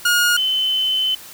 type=tone pair in turn; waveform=sawtooth / sine; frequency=1432 / 3047 Hz; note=F6 / G7; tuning=+43 / -50 cents; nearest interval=octave + minor second; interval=1307 cents; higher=second; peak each=-10 / -16 dBFS; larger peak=first; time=0.05-0.37 / 0.37-1.15 s; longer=second; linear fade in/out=5 ms; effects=white hiss -39 dBFS RMS until 1.33 s